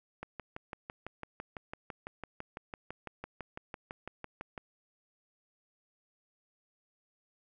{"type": "click train", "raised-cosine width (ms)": 0.5, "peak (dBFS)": -25, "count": 27, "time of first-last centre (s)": [0.23, 4.578], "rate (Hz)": 5.98, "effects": []}